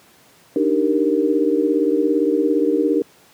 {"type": "chord", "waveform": "sine", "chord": "Eb major seventh", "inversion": "third", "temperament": "equal", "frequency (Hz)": [293.7, 311.1, 392, 466.2], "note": ["D4", "Eb4", "G4", "Bb4"], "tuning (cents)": [0, 0, 0, 0], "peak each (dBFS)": [-20, -20, -21, -20], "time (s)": [0.56, 3.02], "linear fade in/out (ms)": 2, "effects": ["pink hiss -51 dBFS RMS until 3.33 s", "high-pass 150 Hz 12 dB/octave"]}